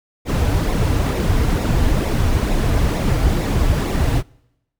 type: noise with flanger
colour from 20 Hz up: brown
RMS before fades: -17 dBFS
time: 0.25-4.23 s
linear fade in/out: 50 ms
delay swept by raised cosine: 0.64 to 5.64 ms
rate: 2.2 Hz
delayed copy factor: -0.55
effects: noise-tail reverb RT60 0.9 s tail -26 dB re dry